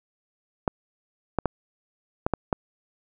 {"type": "clicks", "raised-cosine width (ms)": 1, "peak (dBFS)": -8, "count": 6, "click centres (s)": [0.678, 1.387, 1.457, 2.265, 2.337, 2.528], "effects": []}